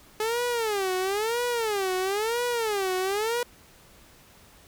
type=tone with vibrato; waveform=sawtooth; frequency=424.2 Hz; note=G#4; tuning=37 cents sharp; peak=-21 dBFS; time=0.2-3.43 s; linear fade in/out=2 ms; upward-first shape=sine; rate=1 Hz; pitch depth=240 cents each way; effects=pink hiss -54 dBFS RMS until 4.67 s